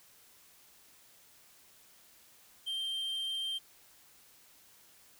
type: tone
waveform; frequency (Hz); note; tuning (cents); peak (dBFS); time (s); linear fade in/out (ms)
triangle; 3157; G7; +12; -32; 2.66-3.59; 20
effects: white hiss -61 dBFS RMS until 5.19 s